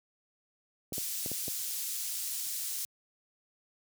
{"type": "clicks", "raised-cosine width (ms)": 2, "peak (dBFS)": -26, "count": 5, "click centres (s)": [0.923, 0.981, 1.261, 1.316, 1.481]}
{"type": "high-pass noise", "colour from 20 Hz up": "pink", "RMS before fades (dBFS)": -36, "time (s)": [0.93, 2.85], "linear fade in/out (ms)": 0, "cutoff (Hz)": 6500, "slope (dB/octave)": 12}
{"effects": ["high-pass 80 Hz 12 dB/octave"]}